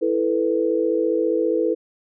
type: chord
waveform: sine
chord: E suspended fourth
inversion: none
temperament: just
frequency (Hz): 329.6 / 439.5 / 494.4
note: E4 / A4 / B4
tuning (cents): 0 / -2 / +2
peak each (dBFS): -22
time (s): 0.01-1.75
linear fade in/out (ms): 20
effects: none